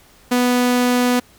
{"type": "tone", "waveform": "sawtooth", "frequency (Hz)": 246.9, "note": "B3", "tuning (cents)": 0, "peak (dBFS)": -10, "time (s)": [0.31, 1.2], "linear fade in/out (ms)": 10, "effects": ["pink hiss -50 dBFS RMS until 1.38 s"]}